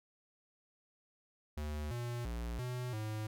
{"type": "tone with pitch steps", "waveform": "square", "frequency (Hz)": [74.9, 120.1, 58.4, 124.7, 108], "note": ["D2", "B2", "A#1", "B2", "A2"], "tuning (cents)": [35, -48, 4, 17, -32], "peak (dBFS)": -38, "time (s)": [1.57, 3.27], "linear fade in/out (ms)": 5, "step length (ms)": 340, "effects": []}